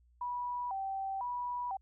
sine tone with vibrato, 871 Hz, A5, 18 cents flat, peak -34 dBFS, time 0.21-1.77 s, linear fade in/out 5 ms, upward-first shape square, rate 1 Hz, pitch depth 200 cents each way, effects added 60 Hz sine -63 dBFS peak until 1.81 s

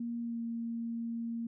sine tone with pitch glide, 235.1 to 231.5 Hz, A#3 to A#3, +15 to -12 cents, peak -34 dBFS, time 0-1.47 s, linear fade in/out 5 ms, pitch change -27 cents, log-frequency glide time 0.2-0.4 s, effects none

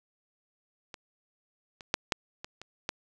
clicks, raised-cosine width 0.2 ms, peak -24 / -27 / -7 / -8 / -21 / -26 / -13 dBFS, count 7, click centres 0.942 / 1.808 / 1.941 / 2.122 / 2.445 / 2.616 / 2.891 s, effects none

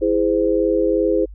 sine chord, E augmented, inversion none, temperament just, 329.6 / 412 / 515 Hz, E4 / G#4 / B#4, 0 / -14 / -28 cents, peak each -19 dBFS, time 0.01-1.26 s, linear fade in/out 20 ms, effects added 50 Hz sine -34 dBFS peak until 1.34 s

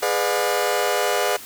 sawtooth chord, G# diminished seventh, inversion none, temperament just, 415.3 / 498.4 / 598 / 717.6 Hz, G#4 / B4 / D5 / F5, 0 / +16 / +31 / +47 cents, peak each -21 dBFS, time 0.02-1.37 s, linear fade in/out 10 ms, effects white hiss -39 dBFS RMS until 1.45 s

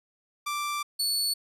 sawtooth tone pair in turn, 1174.7 / 4435 Hz, D6 / C#8, 0 / 0 cents, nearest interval octave + major seventh, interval 2300 cents, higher second, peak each -25 / -22 dBFS, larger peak second, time 0.46-0.83 / 0.99-1.34 s, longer first, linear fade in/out 10 ms, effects resampled to 32000 Hz

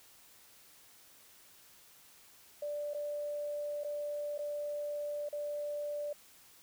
sine tone with dropouts, 587 Hz, D5, 1 cent flat, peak -35 dBFS, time 2.62-6.13 s, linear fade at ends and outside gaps 5 ms, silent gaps 2.936-2.945 / 3.836-3.845 / 4.379-4.389 / 5.289-5.327 s, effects white hiss -60 dBFS RMS until 6.62 s

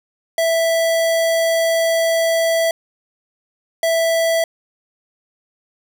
square tone pair in turn, 659.3 / 659.3 Hz, E5 / E5, 0 / 0 cents, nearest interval unison, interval 0 cents, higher neither, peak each -15 dBFS, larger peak neither, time 0.38-2.71 / 3.83-4.44 s, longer first, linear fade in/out 2 ms, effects none

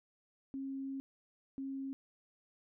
sine tone bursts at uneven times, 270.4 Hz, C#4, 43 cents flat, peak -38 dBFS, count 2, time 0.54-1 / 1.58-1.93 s, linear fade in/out 0 ms, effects none

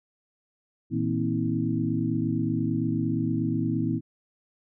sine tone cluster, 114.9 / 161.7 / 237.4 / 266 / 322.8 Hz, A#2 / E3 / A#3 / C4 / E4, -25 / -33 / +32 / +29 / -36 cents, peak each -30 dBFS, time 0.9-4.01 s, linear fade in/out 50 ms, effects none

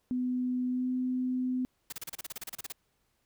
sine tone with pitch glide, 250.8 to 253.9 Hz, B3 to B3, +27 to +48 cents, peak -28 dBFS, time 0.11-1.65 s, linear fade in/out 0 ms, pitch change +21 cents, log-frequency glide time 0.68-0.89 s
white noise bursts, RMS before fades -39 dBFS, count 15, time 1.9-2.723 s, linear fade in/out 5 ms, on 25 ms, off 32 ms
effects pink hiss -75 dBFS RMS until 3.25 s

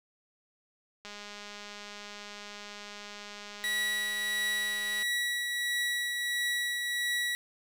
click train, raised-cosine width 0.2 ms, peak -27 dBFS, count 820, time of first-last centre 1.05-5.026 s, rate 206 Hz
30% pulse tone with tremolo, 1935 Hz, B6, 36 cents flat, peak -25 dBFS, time 3.64-7.35 s, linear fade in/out 0 ms, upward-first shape triangle, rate 1.5 Hz, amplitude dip 35%
effects none

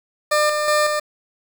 20% pulse tone with tremolo, 600 Hz, D5, 37 cents sharp, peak -10 dBFS, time 0.31-1 s, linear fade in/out 10 ms, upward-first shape square, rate 2.7 Hz, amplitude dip 40%, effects 7-bit

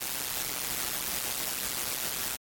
white noise with amplitude modulation, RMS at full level -29 dBFS, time 0-2.37 s, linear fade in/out 20 ms, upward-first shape sine, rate 130 Hz, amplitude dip 90%, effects AAC 64 kbps

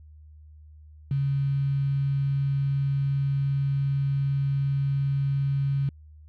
sine tone with quantisation, 138.6 Hz, C#3, in tune, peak -22 dBFS, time 1.11-5.89 s, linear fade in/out 2 ms, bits 7, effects added 76 Hz sine -46 dBFS peak until 6.28 s + low-pass 2000 Hz 12 dB/octave

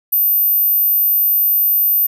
sine tone, 13850 Hz, A9, 29 cents flat, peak -11 dBFS, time 0.12-2.07 s, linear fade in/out 10 ms, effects none

